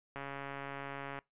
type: click train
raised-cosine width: 0.5 ms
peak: -27 dBFS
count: 144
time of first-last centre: 0.16-1.189 s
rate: 139 Hz
effects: noise-tail reverb RT60 0.2 s tail -24 dB re dry + resampled to 8000 Hz